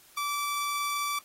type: tone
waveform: sawtooth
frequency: 1160 Hz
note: D6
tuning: 22 cents flat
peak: -25 dBFS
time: 0.17-1.19 s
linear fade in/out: 5 ms
effects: white hiss -57 dBFS RMS until 1.24 s + AAC 48 kbps